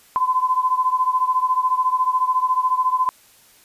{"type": "beating tone pair", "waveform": "sine", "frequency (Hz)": [1016, 1030], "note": ["B5", "C6"], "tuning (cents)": [49, -28], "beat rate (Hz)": 14, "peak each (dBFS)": [-18, -21], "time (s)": [0.16, 3.09], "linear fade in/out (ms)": 0, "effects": ["white hiss -52 dBFS RMS until 3.64 s", "resampled to 32000 Hz"]}